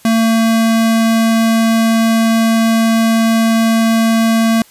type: tone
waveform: square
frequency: 225.8 Hz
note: A3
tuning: 45 cents sharp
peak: -10 dBFS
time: 0.05-4.62 s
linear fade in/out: 2 ms
effects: white hiss -45 dBFS RMS until 4.7 s + resampled to 32000 Hz